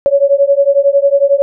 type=beating tone pair; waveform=sine; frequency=554.4 / 565.4 Hz; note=C#5 / C#5; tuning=0 / +34 cents; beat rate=11 Hz; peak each=-10 dBFS; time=0.06-1.42 s; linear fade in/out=0 ms; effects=none